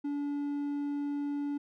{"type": "tone", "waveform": "triangle", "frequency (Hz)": 287.4, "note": "D4", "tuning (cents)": -37, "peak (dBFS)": -29, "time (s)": [0.04, 1.58], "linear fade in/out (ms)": 10, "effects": []}